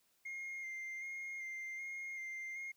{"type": "tone with vibrato", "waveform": "sine", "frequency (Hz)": 2117, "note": "C7", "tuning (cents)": 20, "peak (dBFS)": -39, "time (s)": [0.25, 2.72], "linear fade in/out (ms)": 10, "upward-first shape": "square", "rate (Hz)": 1.3, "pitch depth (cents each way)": 17, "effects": ["tanh soft clip ceiling -41 dBFS", "white hiss -75 dBFS RMS until 2.76 s"]}